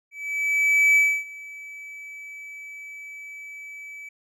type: tone with ADSR envelope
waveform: triangle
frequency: 2298 Hz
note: D7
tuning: 38 cents flat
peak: -12 dBFS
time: 0.11-4.09 s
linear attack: 850 ms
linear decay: 280 ms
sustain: -23 dB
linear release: 5 ms
effects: none